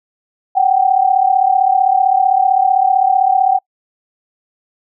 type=tone pair together; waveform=sine; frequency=746.4 / 782 Hz; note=F#5 / G5; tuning=+15 / -4 cents; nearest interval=minor second; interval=81 cents; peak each=-12 dBFS; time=0.55-3.59 s; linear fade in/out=20 ms; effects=noise-tail reverb RT60 0.1 s tail -26 dB re dry